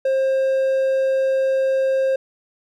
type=tone; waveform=triangle; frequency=532 Hz; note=C5; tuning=29 cents sharp; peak=-14 dBFS; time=0.05-2.16 s; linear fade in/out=5 ms; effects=none